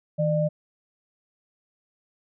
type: tone pair together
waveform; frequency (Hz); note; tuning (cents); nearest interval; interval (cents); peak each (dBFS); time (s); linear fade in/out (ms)
sine; 159 / 600.3; D#3 / D5; +38 / +38; octave + major seventh; 2300; -23; 0.18-0.49; 20
effects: none